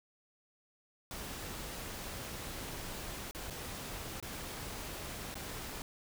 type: noise with dropouts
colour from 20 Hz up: pink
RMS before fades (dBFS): -43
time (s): 1.11-5.82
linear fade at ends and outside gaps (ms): 1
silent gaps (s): 3.311-3.348 / 3.5-3.506 / 4.201-4.226 / 5.343-5.354
effects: none